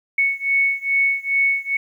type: beating tone pair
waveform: sine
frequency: 2213 / 2215.4 Hz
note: C#7 / C#7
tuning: -3 / -2 cents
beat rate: 2.4 Hz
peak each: -19 / -20 dBFS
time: 0.18-1.77 s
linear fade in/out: 5 ms
effects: 9-bit